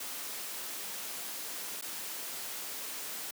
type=noise with dropouts; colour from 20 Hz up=white; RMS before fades=-40 dBFS; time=0-3.31 s; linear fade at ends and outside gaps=5 ms; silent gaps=1.813-1.822 s; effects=high-pass 200 Hz 12 dB/octave